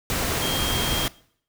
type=tone in noise; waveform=sine; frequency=3220 Hz; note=G7; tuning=46 cents sharp; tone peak=-27 dBFS; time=0.42-1.07 s; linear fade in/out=0 ms; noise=pink; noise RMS=-25 dBFS; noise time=0.1-1.08 s; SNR=-5 dB; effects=noise-tail reverb RT60 0.6 s tail -21 dB re dry